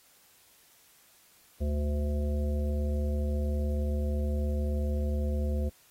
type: harmonic tone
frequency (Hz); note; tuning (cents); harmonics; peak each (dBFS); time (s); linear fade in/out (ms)
73.42; D2; 0; 1 / 3 / 5 / 7 / 9; -27 / -36 / -42 / -39 / -46; 1.6-5.7; 20
effects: white hiss -61 dBFS RMS until 5.9 s + AAC 48 kbps